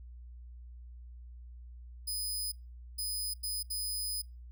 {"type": "tone bursts at uneven times", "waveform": "15% pulse", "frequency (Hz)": 5000, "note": "D#8", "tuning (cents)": 8, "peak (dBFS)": -27, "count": 4, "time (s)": [[2.07, 2.52], [2.98, 3.34], [3.43, 3.63], [3.7, 4.22]], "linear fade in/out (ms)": 10, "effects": ["noise-tail reverb RT60 0.3 s tail -25 dB re dry", "added 60 Hz sine -46 dBFS peak until 4.51 s"]}